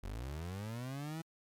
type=linear sweep; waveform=30% pulse; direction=up; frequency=42.51 to 165.4 Hz; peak=-37 dBFS; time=0.03-1.22 s; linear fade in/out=10 ms; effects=MP3 96 kbps